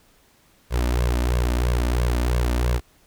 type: tone with flanger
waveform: sawtooth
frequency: 60.4 Hz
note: B1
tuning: 38 cents flat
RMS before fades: -21 dBFS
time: 0.7-2.81 s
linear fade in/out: 50 ms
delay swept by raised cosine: 1.8 to 3.4 ms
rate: 3 Hz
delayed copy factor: +0.8
effects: pink hiss -58 dBFS RMS until 3.06 s